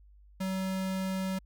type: tone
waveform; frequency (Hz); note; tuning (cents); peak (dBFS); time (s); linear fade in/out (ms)
square; 189.4; F#3; +41; -31; 0.4-1.39; 10
effects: added 50 Hz sine -54 dBFS peak until 1.45 s